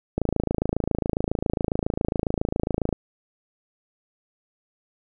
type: click train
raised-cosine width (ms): 2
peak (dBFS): -9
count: 76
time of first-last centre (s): 0.18-2.927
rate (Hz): 27.3
effects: none